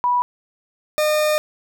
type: tone pair in turn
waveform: sine / 40% pulse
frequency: 980 / 608.2 Hz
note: B5 / D#5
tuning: -14 / -40 cents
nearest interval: minor sixth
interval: 826 cents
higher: first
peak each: -15 dBFS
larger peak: neither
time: 0.04-0.22 / 0.98-1.38 s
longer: second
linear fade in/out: 0 ms
effects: none